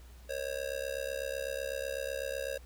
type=tone with amplitude modulation; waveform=square; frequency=543 Hz; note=C#5; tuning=36 cents flat; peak=-31 dBFS; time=0.29-2.58 s; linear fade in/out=10 ms; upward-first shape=sine; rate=68 Hz; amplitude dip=95%; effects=added 61 Hz sine -50 dBFS peak until 2.65 s + pink hiss -61 dBFS RMS until 2.65 s